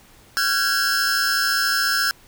45% pulse tone cluster, 1375 / 1526 / 1640 / 5260 Hz, F6 / G6 / G#6 / E8, -27 / -47 / -22 / -5 cents, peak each -24 dBFS, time 0.37-2.11 s, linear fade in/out 0 ms, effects pink hiss -51 dBFS RMS until 2.27 s

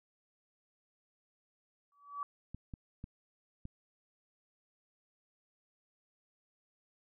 sine tone with exponential growth, 1145 Hz, D6, 44 cents flat, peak -33 dBFS, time 1.92-2.23 s, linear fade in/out 1 ms, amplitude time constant 67 ms
clicks, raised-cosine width 5 ms, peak -31 dBFS, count 4, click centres 2.546 / 2.738 / 3.041 / 3.654 s
effects none

